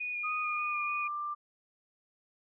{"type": "tone with vibrato", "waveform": "sine", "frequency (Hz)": 2448, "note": "D#7", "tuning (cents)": -29, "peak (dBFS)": -33, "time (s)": [0, 1.08], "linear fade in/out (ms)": 10, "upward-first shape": "square", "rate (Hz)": 3.4, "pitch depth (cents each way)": 14}
{"type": "tone with pitch glide", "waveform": "sine", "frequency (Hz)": [1244, 1185.1], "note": ["D#6", "D6"], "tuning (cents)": [-1, 15], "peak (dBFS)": -33, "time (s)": [0.23, 1.35], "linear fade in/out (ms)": 20, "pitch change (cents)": -84, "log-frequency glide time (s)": [0.4, 0.84]}
{"effects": []}